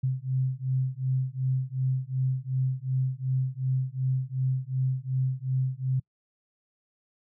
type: beating tone pair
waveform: sine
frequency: 129.2 / 131.9 Hz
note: C3 / C3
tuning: -21 / +14 cents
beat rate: 2.7 Hz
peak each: -28 dBFS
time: 0.03-6 s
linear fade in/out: 10 ms
effects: noise-tail reverb RT60 0.1 s tail -26 dB re dry